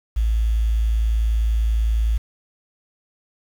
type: tone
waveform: sine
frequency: 55.3 Hz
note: A1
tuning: 9 cents sharp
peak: -16 dBFS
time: 0.16-2.18 s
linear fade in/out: 10 ms
effects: 7-bit